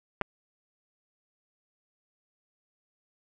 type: clicks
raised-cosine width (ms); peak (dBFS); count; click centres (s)
0.5; -12 / -17; 2; 0.213 / 0.218
effects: none